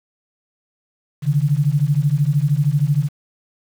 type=beating tone pair; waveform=sine; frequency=138.59 / 151.59 Hz; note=C#3 / D#3; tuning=0 / -45 cents; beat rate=13 Hz; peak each=-17 dBFS; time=1.22-3.09 s; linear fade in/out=50 ms; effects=7-bit